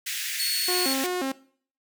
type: high-pass noise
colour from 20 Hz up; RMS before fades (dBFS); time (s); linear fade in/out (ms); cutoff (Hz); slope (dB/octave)
pink; -31; 0.06-1.07; 10; 1700; 48
type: tone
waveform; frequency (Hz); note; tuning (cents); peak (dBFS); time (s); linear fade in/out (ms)
sawtooth; 4383; C#8; -20; -23; 0.39-0.94; 10
type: tone with vibrato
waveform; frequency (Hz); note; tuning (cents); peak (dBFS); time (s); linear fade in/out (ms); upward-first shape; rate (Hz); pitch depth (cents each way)
sawtooth; 311.1; D#4; 0; -22; 0.68-1.32; 5; square; 2.8; 260
effects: noise-tail reverb RT60 0.5 s tail -19 dB re dry